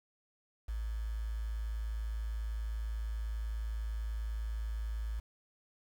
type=tone with quantisation; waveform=sine; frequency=54.7 Hz; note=A1; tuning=9 cents flat; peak=-34 dBFS; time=0.68-5.2 s; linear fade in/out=10 ms; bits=9; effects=none